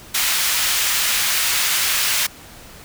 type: high-pass noise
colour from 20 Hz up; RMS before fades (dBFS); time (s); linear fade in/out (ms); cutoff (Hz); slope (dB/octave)
pink; -19; 0.14-2.27; 10; 1800; 12
effects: pink hiss -41 dBFS RMS until 2.84 s